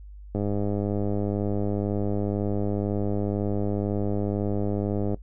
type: click train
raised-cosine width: 2 ms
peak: -15 dBFS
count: 490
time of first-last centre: 0.35-5.144 s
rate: 102 Hz
effects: noise-tail reverb RT60 0.1 s tail -19 dB re dry + added 50 Hz sine -40 dBFS peak until 5.22 s